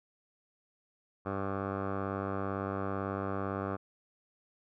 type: tone with low-pass filter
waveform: 10% pulse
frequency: 97.9 Hz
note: G2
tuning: 2 cents flat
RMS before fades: -35 dBFS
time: 1.25-3.77 s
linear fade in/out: 20 ms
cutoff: 1100 Hz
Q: 5.2
effects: none